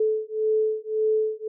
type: beating tone pair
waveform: sine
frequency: 433.5 / 435.3 Hz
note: A4 / A4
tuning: -26 / -19 cents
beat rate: 1.8 Hz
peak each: -24 dBFS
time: 0-1.48 s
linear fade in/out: 5 ms
effects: none